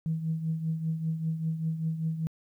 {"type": "tone with tremolo", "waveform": "sine", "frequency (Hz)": 160.9, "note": "E3", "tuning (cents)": -42, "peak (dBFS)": -24, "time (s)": [0.06, 2.27], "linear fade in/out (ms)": 0, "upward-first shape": "triangle", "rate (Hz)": 5.1, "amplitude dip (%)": 70, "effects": ["tanh soft clip ceiling -20 dBFS", "11-bit"]}